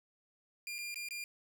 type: tone with dropouts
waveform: sawtooth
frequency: 2400 Hz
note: D7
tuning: 37 cents sharp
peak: -36 dBFS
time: 0.67-1.24 s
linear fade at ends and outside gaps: 1 ms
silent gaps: 0.783-0.787 / 0.943-0.958 / 1.087-1.108 s
effects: none